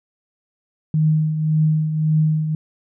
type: tone with tremolo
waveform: sine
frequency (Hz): 155.56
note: D#3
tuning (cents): 0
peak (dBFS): -12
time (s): 0.94-2.55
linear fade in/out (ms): 2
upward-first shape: triangle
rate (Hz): 1.8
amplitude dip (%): 60
effects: none